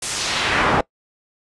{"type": "noise with band-pass filter sweep", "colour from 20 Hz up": "brown", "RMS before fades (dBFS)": -20, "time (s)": [0.02, 0.81], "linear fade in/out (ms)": 5, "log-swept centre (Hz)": [10000, 950], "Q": 1.1, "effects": ["noise-tail reverb RT60 0.1 s tail -22 dB re dry", "resampled to 24000 Hz"]}